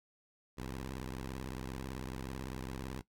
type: tone with vibrato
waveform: 10% pulse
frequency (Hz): 64.9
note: C2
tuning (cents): -13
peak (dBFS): -32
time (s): 0.57-3.02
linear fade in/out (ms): 20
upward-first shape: sine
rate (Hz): 18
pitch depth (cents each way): 240
effects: noise-tail reverb RT60 0.1 s tail -18 dB re dry